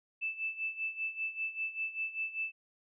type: tone with tremolo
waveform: sine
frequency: 2637 Hz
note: E7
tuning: in tune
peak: -31 dBFS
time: 0.21-2.52 s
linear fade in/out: 20 ms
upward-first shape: sine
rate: 5.1 Hz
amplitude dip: 80%
effects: none